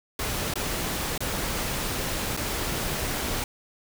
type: noise with dropouts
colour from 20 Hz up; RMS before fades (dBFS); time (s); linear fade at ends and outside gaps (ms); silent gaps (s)
pink; -29; 0.19-3.44; 2; 0.538-0.556 / 1.178-1.205 / 2.367-2.373
effects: none